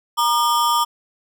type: ring-modulated tone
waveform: square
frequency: 1075 Hz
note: C6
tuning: 47 cents sharp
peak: -13 dBFS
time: 0.17-0.85 s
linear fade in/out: 20 ms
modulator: 133 Hz
effects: none